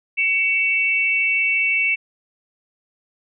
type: tone pair together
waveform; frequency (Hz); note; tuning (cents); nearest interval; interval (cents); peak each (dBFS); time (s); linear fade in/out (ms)
sine; 2247 / 2672; C#7 / E7; +23 / +23; minor third; 300; -19; 0.17-1.96; 20
effects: none